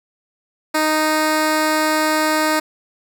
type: tone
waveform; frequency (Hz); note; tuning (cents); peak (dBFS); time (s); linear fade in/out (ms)
10% pulse; 310; D#4; -6; -7; 0.74-2.6; 10
effects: none